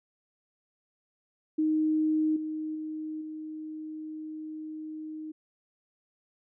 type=tone with level steps; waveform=sine; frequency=311.1 Hz; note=D#4; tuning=in tune; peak=-23 / -31 / -33 / -36 dBFS; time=1.58-5.32 s; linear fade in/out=10 ms; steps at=2.36 / 2.75 / 3.21 s; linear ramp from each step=5 ms; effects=none